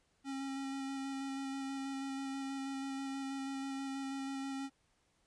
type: tone with vibrato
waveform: square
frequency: 271.4 Hz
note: C#4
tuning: 36 cents flat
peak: -39 dBFS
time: 0.24-4.7 s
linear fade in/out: 50 ms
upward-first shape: square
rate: 6.2 Hz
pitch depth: 11 cents each way
effects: pink hiss -75 dBFS RMS until 5.26 s + resampled to 22050 Hz